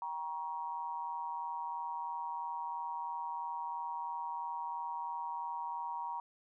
sine tone with amplitude modulation, 946 Hz, A#5, 25 cents sharp, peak -33 dBFS, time 0.02-6.2 s, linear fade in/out 2 ms, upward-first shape sine, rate 163 Hz, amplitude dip 80%, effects none

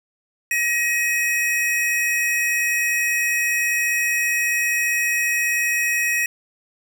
square tone pair together, 1896.1 / 2531 Hz, A#6 / D#7, +29 / +29 cents, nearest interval perfect fourth, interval 500 cents, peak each -22 / -22 dBFS, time 0.51-6.26 s, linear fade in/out 2 ms, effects none

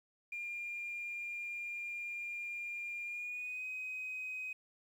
sine tone with pitch glide, 2403 to 2518 Hz, D7 to D#7, +39 to +20 cents, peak -38 dBFS, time 0.32-4.53 s, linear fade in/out 5 ms, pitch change +81 cents, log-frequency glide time 3.06-3.66 s, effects tanh soft clip ceiling -34 dBFS + 11-bit

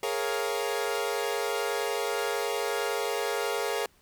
sawtooth chord, Bb minor seventh, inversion third, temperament equal, 415.3 / 466.2 / 554.4 / 698.5 Hz, Ab4 / Bb4 / Db5 / F5, 0 / 0 / 0 / 0 cents, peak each -28 / -28 / -31 / -33 dBFS, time 0.03-3.86 s, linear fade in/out 2 ms, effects pink hiss -63 dBFS RMS until 4.01 s

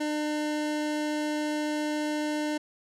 square tone pair together, 301.2 / 602.4 Hz, D4 / D5, +44 / +44 cents, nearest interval octave, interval 1200 cents, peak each -29 / -35 dBFS, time 0-2.58 s, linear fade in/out 10 ms, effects low-pass 9000 Hz 12 dB/octave

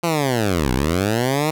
10% pulse linear two-way sweep, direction down then up, 174.61 to 59.2 to 159.5 Hz, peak -9 dBFS, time 0.03-1.51 s, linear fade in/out 10 ms, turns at 0.72 s, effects none

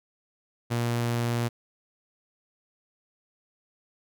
sawtooth tone, 118.6 Hz, A#2, 30 cents sharp, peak -21 dBFS, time 0.7-1.49 s, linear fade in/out 20 ms, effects none

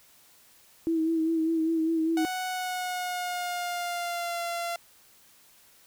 sine tone with vibrato, 324.1 Hz, E4, 29 cents flat, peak -23 dBFS, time 0.87-2.25 s, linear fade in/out 0 ms, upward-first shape sine, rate 5 Hz, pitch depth 34 cents each way
sawtooth tone with pitch glide, 740 to 686.5 Hz, F#5 to F5, 0 to -30 cents, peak -26 dBFS, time 2.17-4.76 s, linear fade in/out 2 ms, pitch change -130 cents, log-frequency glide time 2.47-4.41 s
effects white hiss -58 dBFS RMS until 5.86 s

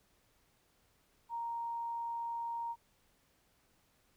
sine tone, 932.3 Hz, A#5, in tune, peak -36 dBFS, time 1.29-2.76 s, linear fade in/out 50 ms, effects pink hiss -72 dBFS RMS until 4.16 s

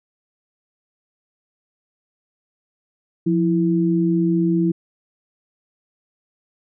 sine tone pair together, 174.8 / 330 Hz, F3 / E4, +2 / +2 cents, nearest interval major seventh, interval 1100 cents, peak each -18 dBFS, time 3.26-4.72 s, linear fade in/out 10 ms, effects none

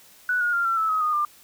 sine tone with pitch steps, 1480 / 1435.4 / 1392.1 / 1350.1 / 1309.4 / 1269.9 / 1231.7 / 1194.5 Hz, F#6 / F6 / F6 / E6 / E6 / D#6 / D#6 / D6, 0 / +47 / -6 / +41 / -12 / +35 / -18 / +29 cents, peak -20 dBFS, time 0.29-1.25 s, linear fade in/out 2 ms, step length 120 ms, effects white hiss -52 dBFS RMS until 1.43 s

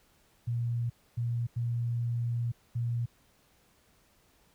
sine tone bursts at uneven times, 118.5 Hz, A#2, 29 cents sharp, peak -28 dBFS, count 4, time 0.47-0.9 / 1.17-1.47 / 1.56-2.52 / 2.75-3.06 s, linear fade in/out 10 ms, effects pink hiss -66 dBFS RMS until 4.54 s

